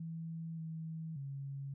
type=tone with pitch steps; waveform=sine; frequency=163.8 / 161.1 / 138.3 Hz; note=E3 / E3 / C#3; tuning=-11 / -39 / -4 cents; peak=-40 dBFS; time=0-1.74 s; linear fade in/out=5 ms; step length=580 ms; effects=none